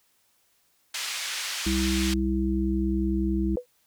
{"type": "band-pass noise", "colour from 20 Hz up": "pink", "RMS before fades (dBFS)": -32, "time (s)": [0.94, 2.14], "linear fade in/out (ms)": 5, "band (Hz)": [2100, 7300], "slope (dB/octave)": 12}
{"type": "harmonic tone", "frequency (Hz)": 65.41, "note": "C2", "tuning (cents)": 0, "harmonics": [1, 3, 5], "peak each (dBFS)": [-27, -27, -27], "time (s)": [1.66, 3.56], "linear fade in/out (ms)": 5}
{"type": "tone with exponential decay", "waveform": "sine", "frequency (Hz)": 493.9, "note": "B4", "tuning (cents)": 0, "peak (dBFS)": -22, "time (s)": [3.57, 3.66], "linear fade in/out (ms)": 1, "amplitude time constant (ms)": 18}
{"effects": ["white hiss -67 dBFS RMS until 3.86 s"]}